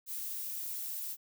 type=noise; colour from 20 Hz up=violet; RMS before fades=-39 dBFS; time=0.06-1.17 s; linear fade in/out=50 ms; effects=none

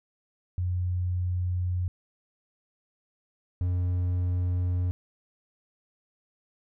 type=tone pair in turn; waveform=sine / triangle; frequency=90 / 89.56 Hz; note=F#2 / F2; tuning=-47 / +44 cents; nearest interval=unison; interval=9 cents; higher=first; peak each=-25 / -22 dBFS; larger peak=second; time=0.58-1.88 / 3.61-4.91 s; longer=neither; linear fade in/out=0 ms; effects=none

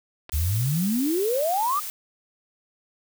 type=clicks; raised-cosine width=0.3 ms; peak=-24 dBFS; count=2; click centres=0.293 / 0.296 s
type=noise; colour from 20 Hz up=blue; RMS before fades=-33 dBFS; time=0.32-1.9 s; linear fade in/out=0 ms
type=exponential sweep; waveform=sine; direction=up; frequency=69.3 to 1244.5 Hz; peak=-21 dBFS; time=0.33-1.8 s; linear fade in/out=10 ms
effects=none

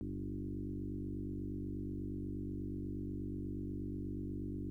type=tone with frequency modulation; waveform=sine; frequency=185 Hz; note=F#3; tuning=in tune; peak=-38 dBFS; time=0.01-4.7 s; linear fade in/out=0 ms; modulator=48.3 Hz; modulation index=3.2; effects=13-bit

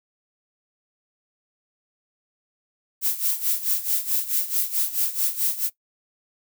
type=noise with tremolo; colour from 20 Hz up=violet; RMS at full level=-21 dBFS; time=3.01-5.7 s; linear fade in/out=50 ms; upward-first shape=sine; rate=4.6 Hz; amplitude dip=80%; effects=noise-tail reverb RT60 0.1 s tail -17 dB re dry

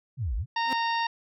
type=exponential two-way sweep; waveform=sine; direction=down then up; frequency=149.3 to 47.45 to 149.3 Hz; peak=-26 dBFS; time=0.17-0.46 s; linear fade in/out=50 ms; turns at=0.36 s
type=harmonic tone; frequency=924 Hz; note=A#5; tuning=16 cents flat; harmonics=1 / 2 / 3 / 4 / 5 / 6; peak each=-26 / -32 / -36 / -38 / -40 / -42 dBFS; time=0.56-1.07 s; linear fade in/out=5 ms
type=tone with exponential growth; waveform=sawtooth; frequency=261.6 Hz; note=C4; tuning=in tune; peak=-25 dBFS; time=0.63-0.73 s; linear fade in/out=1 ms; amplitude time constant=21 ms
effects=none

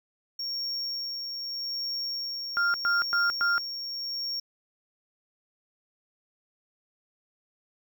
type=tone with tremolo; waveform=triangle; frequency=5530 Hz; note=F8; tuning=18 cents flat; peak=-28 dBFS; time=0.39-4.4 s; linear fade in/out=5 ms; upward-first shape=sine; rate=0.81 Hz; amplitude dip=35%
type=tone bursts; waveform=sine; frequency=1396.9 Hz; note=F6; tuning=in tune; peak=-22 dBFS; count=4; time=2.57-3.58 s; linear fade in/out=0 ms; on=170 ms; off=110 ms
effects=none

